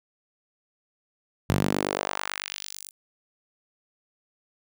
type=tone with high-pass filter sweep; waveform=sawtooth; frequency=49 Hz; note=G1; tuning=in tune; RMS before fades=-29 dBFS; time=1.49-2.91 s; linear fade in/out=10 ms; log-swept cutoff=110 to 9500 Hz; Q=1.4; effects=none